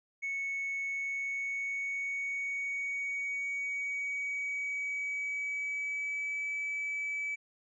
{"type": "tone with pitch glide", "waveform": "triangle", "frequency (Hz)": [2210, 2296], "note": ["C#7", "D7"], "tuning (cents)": [-6, -40], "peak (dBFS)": -30, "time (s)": [0.22, 7.36], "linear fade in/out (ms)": 20, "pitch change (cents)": 66, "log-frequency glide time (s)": [0.84, 6.5], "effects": ["tanh soft clip ceiling -28 dBFS", "resampled to 22050 Hz"]}